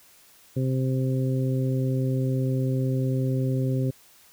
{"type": "harmonic tone", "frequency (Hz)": 130.81, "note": "C3", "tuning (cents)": 0, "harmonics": [1, 2, 3, 4], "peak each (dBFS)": [-23, -29, -33, -35], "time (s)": [0.56, 3.91], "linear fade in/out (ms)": 10, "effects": ["white hiss -55 dBFS RMS until 4.32 s"]}